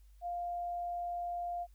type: tone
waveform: sine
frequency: 700 Hz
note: F5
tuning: 4 cents sharp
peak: -35 dBFS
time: 0.21-1.67 s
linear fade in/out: 50 ms
effects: added 50 Hz sine -56 dBFS peak until 1.74 s + white hiss -75 dBFS RMS until 1.74 s